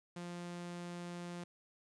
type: tone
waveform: sawtooth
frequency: 174.61 Hz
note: F3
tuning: in tune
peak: -39 dBFS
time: 0.16-1.44 s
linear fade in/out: 5 ms
effects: resampled to 22050 Hz + 12-bit